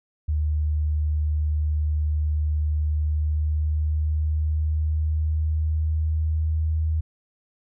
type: tone with pitch glide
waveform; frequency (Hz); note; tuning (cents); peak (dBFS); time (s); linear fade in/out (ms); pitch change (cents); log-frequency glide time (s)
sine; 75.9 to 78.89; D#2 to D#2; -42 to +24; -20; 0.28-7.01; 10; +66; 2.88-6.84
effects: none